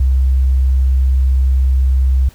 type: tone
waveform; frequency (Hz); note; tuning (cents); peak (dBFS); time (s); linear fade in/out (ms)
sine; 65.41; C2; 0; -9; 0-2.29; 5
effects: pink hiss -46 dBFS RMS until 2.34 s